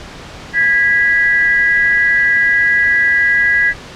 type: tone pair together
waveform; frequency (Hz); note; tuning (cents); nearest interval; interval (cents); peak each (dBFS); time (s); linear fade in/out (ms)
sine; 1649.8 / 1962; G#6 / B6; -12 / -12; minor third; 300; -12; 0.53-3.74; 50
effects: pink hiss -32 dBFS RMS until 3.95 s + low-pass 5000 Hz 12 dB/octave